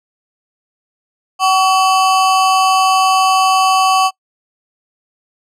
square ring-modulated tone, 944 Hz, A#5, 22 cents sharp, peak -7 dBFS, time 1.39-4.11 s, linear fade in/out 50 ms, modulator 186 Hz, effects noise-tail reverb RT60 0.1 s tail -24 dB re dry + low-pass 9000 Hz 12 dB/octave

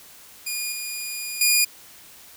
10% pulse tone with level steps, 2440 Hz, D#7, 34 cents flat, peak -17 / -20 / -7 dBFS, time 0.46-1.65 s, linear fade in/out 10 ms, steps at 0.72 / 1.41 s, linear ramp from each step 2 ms, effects white hiss -47 dBFS RMS until 2.36 s

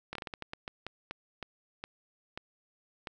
slowing click train, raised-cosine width 0.3 ms, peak -22 dBFS, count 15, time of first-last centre 0.13-3.072 s, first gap 23 ms, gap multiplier 1.3, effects none

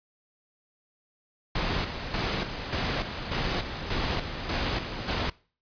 pink noise with tremolo, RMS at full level -28 dBFS, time 1.55-5.3 s, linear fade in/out 5 ms, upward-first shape square, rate 1.7 Hz, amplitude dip 55%, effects noise-tail reverb RT60 0.4 s tail -22 dB re dry + resampled to 11025 Hz

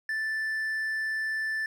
triangle tone, 1761 Hz, A6, 1 cent sharp, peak -26 dBFS, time 0.09-1.66 s, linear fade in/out 2 ms, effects none

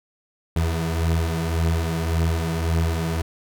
30% pulse beating tone pair, 80.9 / 82.7 Hz, E2 / E2, -32 / +6 cents, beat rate 1.8 Hz, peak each -23 / -19 dBFS, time 0.56-3.22 s, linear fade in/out 5 ms, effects none

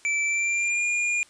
square tone with pitch glide, 2325 to 2420 Hz, D7 to D#7, -18 to -49 cents, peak -23 dBFS, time 0.05-1.23 s, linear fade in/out 0 ms, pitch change +69 cents, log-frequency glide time 0.25-0.84 s, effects white hiss -55 dBFS RMS until 1.29 s + resampled to 22050 Hz

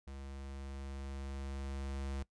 square tone with level ramp, 68.3 Hz, C#2, 25 cents flat, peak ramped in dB -46 to -38 dBFS, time 0.07-2.23 s, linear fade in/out 5 ms, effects noise-tail reverb RT60 0.1 s tail -20 dB re dry + resampled to 22050 Hz

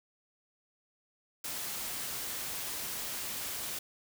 white noise, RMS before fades -38 dBFS, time 1.44-3.79 s, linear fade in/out 5 ms, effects none

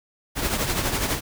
pink noise with tremolo, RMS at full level -22 dBFS, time 0.35-1.21 s, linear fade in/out 50 ms, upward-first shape triangle, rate 12 Hz, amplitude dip 60%, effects none

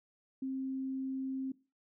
sine tone, 265 Hz, C4, 22 cents sharp, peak -34 dBFS, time 0.42-1.52 s, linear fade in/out 5 ms, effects noise-tail reverb RT60 0.3 s tail -19 dB re dry

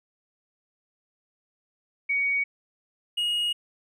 sine / triangle tone pair in turn, 2245 / 2878 Hz, C#7 / F#7, +21 / -49 cents, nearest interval major third, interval 430 cents, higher second, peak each -22 dBFS, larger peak neither, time 2.09-2.44 / 3.17-3.53 s, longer second, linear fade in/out 10 ms, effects none

